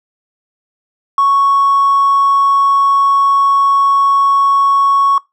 sine tone with hard clipping, 1108.7 Hz, C#6, in tune, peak -8 dBFS, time 1.18-5.18 s, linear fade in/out 2 ms, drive 1 dB, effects noise-tail reverb RT60 0.2 s tail -23 dB re dry

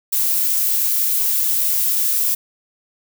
violet noise, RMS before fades -18 dBFS, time 0.12-2.35 s, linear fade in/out 10 ms, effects none

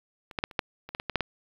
clicks, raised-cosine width 0.3 ms, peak -27 / -13 / -10 / -29 / -8 / -24 / -17 / -17 / -14 / -8 / -12 dBFS, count 11, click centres 0.312 / 0.388 / 0.439 / 0.512 / 0.592 / 0.89 / 0.949 / 0.999 / 1.097 / 1.157 / 1.207 s, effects low-pass 5000 Hz 12 dB/octave + 8-bit

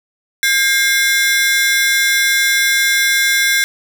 sawtooth ring-modulated tone, 1864.7 Hz, A#6, in tune, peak -5 dBFS, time 0.43-3.64 s, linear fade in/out 0 ms, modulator 260 Hz, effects none

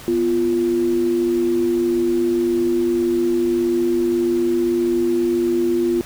sine tone pair together, 245.6 / 347.3 Hz, B3 / F4, -9 / -10 cents, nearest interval tritone, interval 599 cents, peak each -23 / -16 dBFS, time 0.08-6.01 s, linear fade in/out 0 ms, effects pink hiss -38 dBFS RMS until 6.05 s

